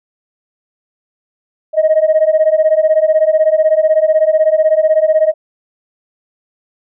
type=beating tone pair; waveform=sine; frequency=619 / 635 Hz; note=D#5 / D#5; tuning=-9 / +35 cents; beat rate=16 Hz; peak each=-10 dBFS; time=1.73-5.34 s; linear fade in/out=50 ms; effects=tanh soft clip ceiling -3 dBFS